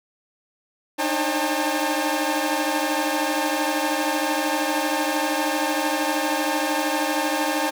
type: tone cluster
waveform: sawtooth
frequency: 298.5 / 311.4 / 540 / 804 / 891 Hz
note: D4 / D#4 / C#5 / G5 / A5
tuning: +28 / +2 / -45 / +44 / +22 cents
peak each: -24 dBFS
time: 0.98-7.71 s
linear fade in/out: 20 ms
effects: none